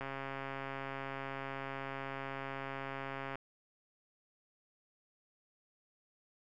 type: click train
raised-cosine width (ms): 0.5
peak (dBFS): -26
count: 456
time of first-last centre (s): 0.01-3.356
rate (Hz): 136
effects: none